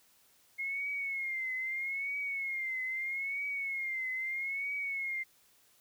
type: tone with vibrato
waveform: sine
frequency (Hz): 2150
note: C7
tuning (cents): +47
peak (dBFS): -33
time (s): 0.58-5.24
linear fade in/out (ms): 20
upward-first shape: triangle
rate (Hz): 0.78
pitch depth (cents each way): 99
effects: white hiss -66 dBFS RMS until 5.8 s